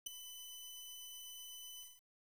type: tone with ADSR envelope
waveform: 15% pulse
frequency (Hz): 3007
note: F#7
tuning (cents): +27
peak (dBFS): -29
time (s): 0.06-2.02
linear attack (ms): 9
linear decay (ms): 8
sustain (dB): -14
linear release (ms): 200
effects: 10-bit